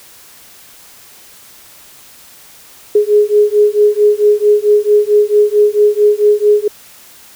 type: beating tone pair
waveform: sine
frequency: 415.2 / 419.7 Hz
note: G#4 / G#4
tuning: 0 / +18 cents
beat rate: 4.5 Hz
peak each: -10 dBFS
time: 2.95-6.68 s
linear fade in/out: 5 ms
effects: white hiss -40 dBFS RMS until 7.35 s